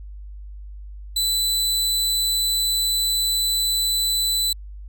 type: tone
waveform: sawtooth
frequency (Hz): 3994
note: B7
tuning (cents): +19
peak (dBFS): -16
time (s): 1.16-4.53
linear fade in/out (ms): 5
effects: added 50 Hz sine -34 dBFS peak until 4.88 s